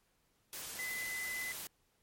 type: tone in noise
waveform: sine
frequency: 2017 Hz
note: B6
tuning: 36 cents sharp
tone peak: -38 dBFS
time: 0.79-1.52 s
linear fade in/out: 0 ms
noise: white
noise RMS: -44 dBFS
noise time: 0.53-1.67 s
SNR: +3 dB
effects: pink hiss -75 dBFS RMS until 2.02 s + MP3 64 kbps